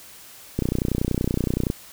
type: click train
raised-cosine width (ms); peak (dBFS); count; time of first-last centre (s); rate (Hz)
3; -9; 35; 0.59-1.701; 30.6
effects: white hiss -45 dBFS RMS until 1.92 s